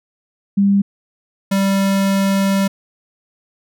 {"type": "tone pair in turn", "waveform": ["sine", "square"], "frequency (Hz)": [199.2, 195.55], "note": ["G3", "G3"], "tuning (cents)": [28, -4], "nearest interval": "unison", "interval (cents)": 32, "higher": "first", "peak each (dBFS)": [-10, -14], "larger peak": "first", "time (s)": [[0.57, 0.82], [1.51, 2.68]], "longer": "second", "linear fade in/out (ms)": 10, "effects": []}